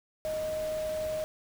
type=tone in noise; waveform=sine; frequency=622.3 Hz; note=D#5; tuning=in tune; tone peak=-30 dBFS; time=0.25-1.24 s; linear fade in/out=0 ms; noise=pink; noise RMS=-44 dBFS; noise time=0.25-1.24 s; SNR=+11 dB; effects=none